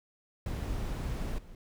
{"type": "noise with level steps", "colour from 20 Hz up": "brown", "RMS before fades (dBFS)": [-34, -50], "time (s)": [0.46, 1.55], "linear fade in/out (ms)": 2, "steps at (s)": 1.38, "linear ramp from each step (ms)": 5, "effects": []}